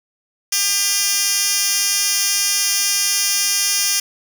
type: tone with high-pass filter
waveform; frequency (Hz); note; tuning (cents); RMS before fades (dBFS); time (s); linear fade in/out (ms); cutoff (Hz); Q
10% pulse; 400.2; G4; +36; -18; 0.52-4; 5; 4700; 1.3
effects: none